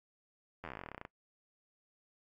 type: slowing click train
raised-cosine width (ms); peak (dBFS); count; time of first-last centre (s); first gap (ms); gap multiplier
0.5; -28; 20; 0.64-1.051; 11; 1.07
effects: noise-tail reverb RT60 0.1 s tail -21 dB re dry + AAC 64 kbps